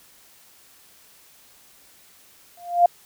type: tone with exponential growth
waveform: sine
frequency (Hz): 698.5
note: F5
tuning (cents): 0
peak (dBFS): -8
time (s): 2.57-2.86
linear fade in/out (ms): 5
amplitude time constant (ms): 63
effects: white hiss -53 dBFS RMS until 3.05 s